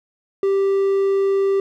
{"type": "tone", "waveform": "triangle", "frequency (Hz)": 392, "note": "G4", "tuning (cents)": 0, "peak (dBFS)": -13, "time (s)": [0.43, 1.6], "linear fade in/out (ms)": 2, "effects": []}